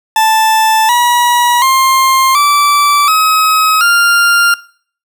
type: tone with pitch steps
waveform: 40% pulse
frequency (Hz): 880 / 965.2 / 1058.7 / 1161.2 / 1273.6 / 1396.9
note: A5 / B5 / C6 / D6 / D#6 / F6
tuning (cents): 0 / -40 / +20 / -20 / +40 / 0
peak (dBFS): -6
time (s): 0.16-4.54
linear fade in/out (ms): 2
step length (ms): 730
effects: noise-tail reverb RT60 0.5 s tail -20 dB re dry